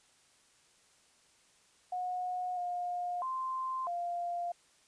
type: tone with pitch steps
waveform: sine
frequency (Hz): 727 / 711 / 1043 / 697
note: F#5 / F5 / C6 / F5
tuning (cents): -31 / +31 / -6 / -4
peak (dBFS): -33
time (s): 1.92-4.52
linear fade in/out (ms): 5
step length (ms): 650
effects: white hiss -66 dBFS RMS until 4.87 s + resampled to 22050 Hz